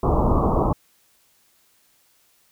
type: low-pass noise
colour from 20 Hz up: pink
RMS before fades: -19 dBFS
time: 0.03-0.73 s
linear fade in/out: 5 ms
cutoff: 1200 Hz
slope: 96 dB/octave
effects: white hiss -61 dBFS RMS until 2.51 s